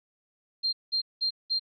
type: tone bursts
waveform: sine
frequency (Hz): 4186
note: C8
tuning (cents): 0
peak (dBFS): -24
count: 4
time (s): 0.63-1.596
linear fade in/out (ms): 20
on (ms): 99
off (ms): 190
effects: none